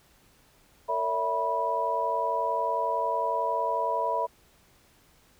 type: tone cluster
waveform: sine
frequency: 452.7 / 568 / 659 / 978 Hz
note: A4 / C#5 / E5 / B5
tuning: +49 / +42 / -1 / -17 cents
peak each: -34 / -33 / -31 / -27 dBFS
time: 0.88-4.27 s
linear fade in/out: 20 ms
effects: pink hiss -61 dBFS RMS until 5.39 s